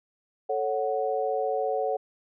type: chord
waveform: sine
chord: F# minor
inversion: first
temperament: equal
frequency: 440 / 554.4 / 740 Hz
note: A4 / C#5 / F#5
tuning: 0 / 0 / 0 cents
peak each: -29 dBFS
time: 0.49-1.97 s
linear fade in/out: 10 ms
effects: none